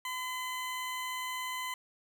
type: tone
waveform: 20% pulse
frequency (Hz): 1017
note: C6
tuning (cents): -50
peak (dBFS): -30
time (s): 0.05-1.74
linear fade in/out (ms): 2
effects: none